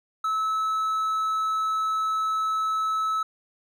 triangle tone, 1300 Hz, E6, 24 cents flat, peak -21 dBFS, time 0.24-3.23 s, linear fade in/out 5 ms, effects none

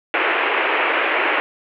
white band-pass noise, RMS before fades -19 dBFS, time 0.14-1.4 s, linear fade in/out 0 ms, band 310 to 2700 Hz, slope 48 dB/octave, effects none

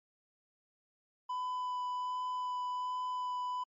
triangle tone with vibrato, 999 Hz, B5, 20 cents sharp, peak -32 dBFS, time 1.29-3.64 s, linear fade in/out 10 ms, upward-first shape sine, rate 1.3 Hz, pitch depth 8 cents each way, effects MP3 32 kbps

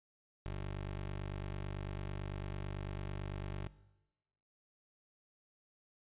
20% pulse tone, 49 Hz, G1, in tune, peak -34 dBFS, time 0.46-3.67 s, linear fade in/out 0 ms, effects noise-tail reverb RT60 1.0 s tail -18 dB re dry + resampled to 8000 Hz

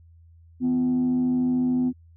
sine tone with frequency modulation, 251.8 Hz, B3, 34 cents sharp, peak -18 dBFS, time 0.6-1.93 s, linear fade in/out 50 ms, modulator 93.5 Hz, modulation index 0.28, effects tanh soft clip ceiling -17 dBFS + added 83 Hz sine -49 dBFS peak until 2.16 s

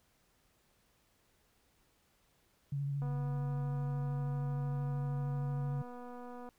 sine tone with vibrato, 140.6 Hz, C#3, 25 cents sharp, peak -33 dBFS, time 2.72-5.82 s, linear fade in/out 5 ms, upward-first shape sine, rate 13 Hz, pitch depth 23 cents each way
click train, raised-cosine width 1 ms, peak -36 dBFS, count 851, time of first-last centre 3.02-6.489 s, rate 245 Hz
effects pink hiss -72 dBFS RMS until 6.58 s

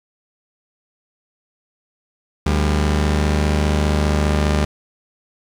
sawtooth tone pair together, 74.97 / 200 Hz, D2 / G3, +36 / +35 cents, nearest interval octave + perfect fourth, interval 1699 cents, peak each -12 / -18 dBFS, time 2.46-4.65 s, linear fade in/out 5 ms, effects low-pass 8000 Hz 12 dB/octave + 8-bit

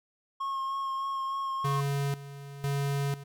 triangle tone with vibrato, 1082 Hz, C#6, 42 cents flat, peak -28 dBFS, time 0.4-1.81 s, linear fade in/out 10 ms, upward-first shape sine, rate 3.3 Hz, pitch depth 16 cents each way
square tone with tremolo, 140.5 Hz, C#3, 24 cents sharp, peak -28 dBFS, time 1.64-3.24 s, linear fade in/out 10 ms, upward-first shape square, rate 1 Hz, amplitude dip 80%
effects none

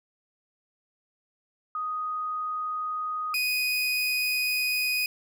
sine / 30% pulse tone pair in turn, 1246 / 2492 Hz, D#6 / D#7, +2 / +2 cents, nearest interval octave, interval 1200 cents, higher second, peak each -28 / -22 dBFS, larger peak second, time 1.75-3.34 / 3.34-5.06 s, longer second, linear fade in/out 2 ms, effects none

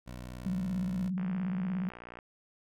15% pulse tone with pitch glide, 61.74 to 60.23 Hz, B1 to B1, 0 to -43 cents, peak -35 dBFS, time 0.06-1.1 s, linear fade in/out 20 ms, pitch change -43 cents, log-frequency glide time 0.35-0.8 s
sine tone with vibrato, 184.9 Hz, F#3, 1 cent flat, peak -30 dBFS, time 0.46-1.89 s, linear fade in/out 0 ms, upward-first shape square, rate 17 Hz, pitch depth 77 cents each way
click train, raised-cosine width 0.5 ms, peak -30 dBFS, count 61, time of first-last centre 1.18-2.188 s, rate 59.5 Hz
effects none

